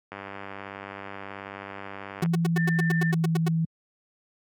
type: click train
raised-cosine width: 0.5 ms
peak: -22 dBFS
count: 212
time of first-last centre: 0.12-2.26 s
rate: 98.6 Hz
type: tone with pitch glide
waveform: sine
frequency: 167.5 to 163.11 Hz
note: E3 to E3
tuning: +28 to -18 cents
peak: -21 dBFS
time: 2.22-3.65 s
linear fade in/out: 5 ms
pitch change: -46 cents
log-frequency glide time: 2.38-3.28 s
type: tone bursts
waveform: sawtooth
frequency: 370 Hz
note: F#4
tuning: in tune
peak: -22 dBFS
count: 12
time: 2.22-3.484 s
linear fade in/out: 5 ms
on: 21 ms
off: 92 ms
type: tone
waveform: sine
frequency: 1787 Hz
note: A6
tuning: 26 cents sharp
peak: -28 dBFS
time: 2.56-3.12 s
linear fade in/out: 10 ms
effects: high-pass 100 Hz 12 dB/octave